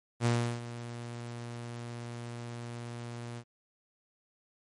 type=tone with ADSR envelope; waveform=sawtooth; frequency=118.9 Hz; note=A#2; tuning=35 cents sharp; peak=-20 dBFS; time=0.2-3.44 s; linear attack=57 ms; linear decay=340 ms; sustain=-15 dB; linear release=63 ms; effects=MP3 48 kbps